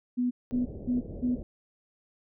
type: tone bursts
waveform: sine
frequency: 246.9 Hz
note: B3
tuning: in tune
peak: -24 dBFS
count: 4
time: 0.17-1.36 s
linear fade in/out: 20 ms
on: 140 ms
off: 210 ms
type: low-pass noise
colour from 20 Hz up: pink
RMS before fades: -40 dBFS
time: 0.51-1.43 s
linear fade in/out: 0 ms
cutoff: 600 Hz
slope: 48 dB/octave
effects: none